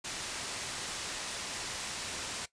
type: low-pass noise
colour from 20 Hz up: white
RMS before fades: -39 dBFS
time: 0.04-2.46 s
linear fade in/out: 10 ms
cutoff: 7600 Hz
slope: 12 dB/octave
effects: noise-tail reverb RT60 0.1 s tail -17 dB re dry + resampled to 22050 Hz